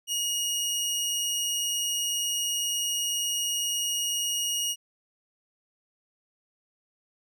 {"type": "tone", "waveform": "20% pulse", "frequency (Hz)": 2877, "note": "F#7", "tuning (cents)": -49, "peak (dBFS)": -21, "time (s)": [0.07, 4.76], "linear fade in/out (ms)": 50, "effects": []}